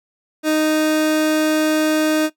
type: tone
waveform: 30% pulse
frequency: 310 Hz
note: D#4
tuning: 6 cents flat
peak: -12 dBFS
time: 0.43-2.3 s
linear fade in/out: 50 ms
effects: noise-tail reverb RT60 0.1 s tail -17 dB re dry